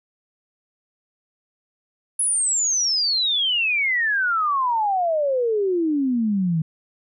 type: exponential sweep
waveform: sine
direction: down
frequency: 10548 to 155.1 Hz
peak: -18 dBFS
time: 2.19-6.62 s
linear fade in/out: 5 ms
effects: none

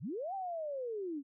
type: linear two-way sweep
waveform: sine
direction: up then down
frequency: 91 to 794 to 264 Hz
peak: -36 dBFS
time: 0-1.23 s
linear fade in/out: 50 ms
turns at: 0.34 s
effects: none

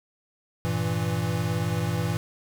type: chord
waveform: square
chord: E diminished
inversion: first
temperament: equal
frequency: 98 / 116.54 / 164.81 Hz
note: G2 / Bb2 / E3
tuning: 0 / 0 / 0 cents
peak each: -31 / -29 / -29 dBFS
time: 0.65-2.17 s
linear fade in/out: 0 ms
effects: none

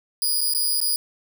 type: tone with dropouts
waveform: 10% pulse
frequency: 4914 Hz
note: D#8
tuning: 22 cents flat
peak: -13 dBFS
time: 0.22-0.96 s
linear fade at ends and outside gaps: 1 ms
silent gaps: 0.408-0.413 / 0.537-0.548 / 0.803-0.814 s
effects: none

